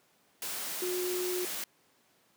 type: tone in noise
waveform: sine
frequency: 361.8 Hz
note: F#4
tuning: 39 cents flat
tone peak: -31 dBFS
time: 0.82-1.45 s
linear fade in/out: 2 ms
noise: white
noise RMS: -37 dBFS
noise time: 0.42-1.64 s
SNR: +3 dB
effects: pink hiss -67 dBFS RMS until 2.36 s + high-pass 200 Hz 12 dB/octave